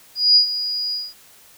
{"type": "tone with ADSR envelope", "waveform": "sine", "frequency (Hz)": 4895, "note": "D#8", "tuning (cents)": -29, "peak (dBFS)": -8, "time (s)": [0.15, 1.14], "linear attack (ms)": 210, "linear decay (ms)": 99, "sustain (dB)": -13, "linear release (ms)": 210, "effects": ["white hiss -49 dBFS RMS until 1.57 s"]}